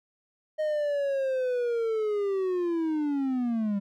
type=linear sweep; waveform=triangle; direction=down; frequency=622.3 to 196 Hz; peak=-23 dBFS; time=0.58-3.8 s; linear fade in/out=20 ms; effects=none